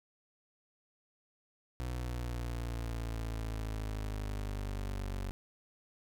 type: linear sweep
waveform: 30% pulse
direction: down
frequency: 61.74 to 47.14 Hz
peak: -33 dBFS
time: 1.8-5.31 s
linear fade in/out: 0 ms
effects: none